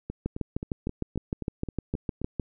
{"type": "two click trains", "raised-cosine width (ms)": 3, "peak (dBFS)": [-20, -15], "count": [9, 15], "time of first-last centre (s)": [[0.1, 2.216], [0.26, 2.397]], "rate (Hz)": [3.78, 6.55], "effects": []}